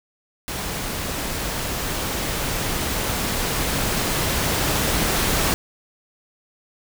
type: noise with level ramp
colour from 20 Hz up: pink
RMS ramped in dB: -28 to -20 dBFS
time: 0.48-5.54 s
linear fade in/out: 0 ms
effects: none